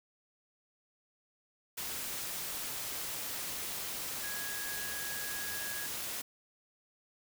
sine tone in noise, 1659 Hz, G#6, 2 cents flat, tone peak -42 dBFS, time 4.23-5.87 s, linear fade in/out 10 ms, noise white, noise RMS -39 dBFS, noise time 1.77-6.22 s, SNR -6 dB, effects none

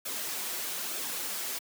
white noise with flanger, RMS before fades -35 dBFS, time 0.05-1.59 s, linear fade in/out 10 ms, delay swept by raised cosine 0.99 to 6.89 ms, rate 1.1 Hz, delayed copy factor -0.55, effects high-pass 200 Hz 12 dB/octave

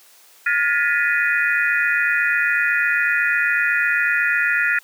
sine tone cluster, 1421 / 1711 / 1819 / 1973 / 2469 Hz, F6 / A6 / A#6 / B6 / D#7, +30 / -49 / -43 / -2 / -14 cents, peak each -20 / -23 / -23 / -24 / -24 dBFS, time 0.46-4.79 s, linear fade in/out 5 ms, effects white hiss -50 dBFS RMS until 4.83 s + high-pass 400 Hz 12 dB/octave

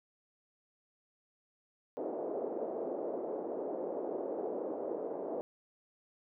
pink band-pass noise, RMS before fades -38 dBFS, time 1.97-5.41 s, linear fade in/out 0 ms, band 350 to 610 Hz, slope 24 dB/octave, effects none

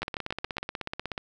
two click trains, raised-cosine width 0.3 ms, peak -15 / -16 dBFS, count 5 / 20, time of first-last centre 0.03-0.582 / 0.02-1.179 s, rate 7.24 / 16.4 Hz, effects none

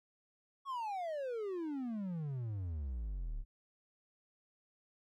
triangle exponential sweep, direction down, 1130 to 32.7 Hz, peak -35 dBFS, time 0.65-3.45 s, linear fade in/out 50 ms, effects none

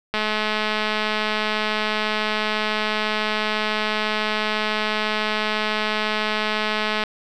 click train, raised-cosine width 0.3 ms, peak -7 dBFS, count 1477, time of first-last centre 0.14-7.037 s, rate 214 Hz, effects none

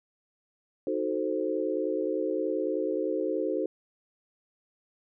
sine chord, D# diminished seventh, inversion none, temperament equal, 311.1 / 370 / 440 / 523.3 Hz, D#4 / F#4 / A4 / C5, 0 / 0 / 0 / 0 cents, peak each -32 dBFS, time 0.87-3.66 s, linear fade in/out 2 ms, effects none

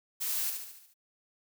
blue noise with echo, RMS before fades -33 dBFS, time 0.2-0.51 s, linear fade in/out 20 ms, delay 72 ms, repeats 6, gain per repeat -5 dB, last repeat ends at 0.942 s, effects none

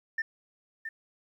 sine tone with echo, 1792 Hz, A6, 31 cents sharp, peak -26 dBFS, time 0.18-0.22 s, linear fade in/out 5 ms, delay 670 ms, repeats 1, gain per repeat -8 dB, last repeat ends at 0.89 s, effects tanh soft clip ceiling -24 dBFS + 11-bit

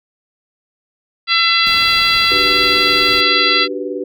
harmonic tone, 674 Hz, E5, 38 cents sharp, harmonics 2 / 3 / 4 / 5 / 6 / 7, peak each -18 / -18 / -18 / -18 / -18 / -18 dBFS, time 1.27-3.68 s, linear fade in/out 50 ms
pink noise, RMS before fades -31 dBFS, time 1.66-3.21 s, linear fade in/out 5 ms
sine chord, G major seventh, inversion second, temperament equal with one note detuned, 293.7 / 372.1 / 392 / 493.9 Hz, D4 / F#4 / G4 / B4, 0 / +10 / 0 / 0 cents, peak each -26 / -25 / -26 / -25 dBFS, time 2.31-4.04 s, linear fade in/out 5 ms
effects none

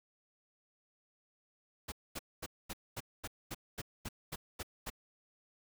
pink noise bursts, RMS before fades -41 dBFS, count 12, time 1.88-4.902 s, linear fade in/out 10 ms, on 41 ms, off 230 ms, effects none

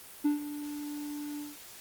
triangle tone with ADSR envelope, 293.7 Hz, D4, in tune, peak -20 dBFS, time 0.24-1.57 s, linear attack 17 ms, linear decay 130 ms, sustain -14 dB, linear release 180 ms, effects white hiss -49 dBFS RMS until 1.8 s + Opus 32 kbps

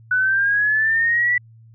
sine linear sweep, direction up, 1480 to 1971 Hz, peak -15 dBFS, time 0.11-1.38 s, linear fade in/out 5 ms, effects added 113 Hz sine -44 dBFS peak until 1.74 s

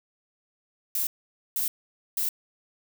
violet noise bursts, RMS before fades -27 dBFS, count 3, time 0.95-2.29 s, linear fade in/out 2 ms, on 120 ms, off 490 ms, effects none

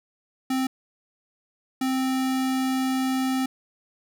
square tone bursts at uneven times, 261.6 Hz, C4, in tune, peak -23 dBFS, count 2, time 0.5-0.67 / 1.81-3.46 s, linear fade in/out 5 ms, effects none

